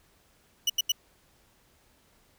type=tone bursts; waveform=30% pulse; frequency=2947 Hz; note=F#7; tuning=8 cents flat; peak=-19 dBFS; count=3; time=0.67-0.92 s; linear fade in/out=5 ms; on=28 ms; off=83 ms; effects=pink hiss -64 dBFS RMS until 2.38 s